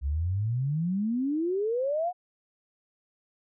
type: exponential sweep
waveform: sine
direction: up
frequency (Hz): 65.6 to 740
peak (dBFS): -25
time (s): 0.01-2.13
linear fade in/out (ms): 50
effects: none